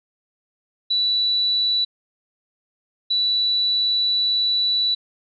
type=tone bursts at uneven times; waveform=sine; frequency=3951 Hz; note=B7; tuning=in tune; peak=-17 dBFS; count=2; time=0.9-1.85 / 3.1-4.95 s; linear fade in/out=10 ms; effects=none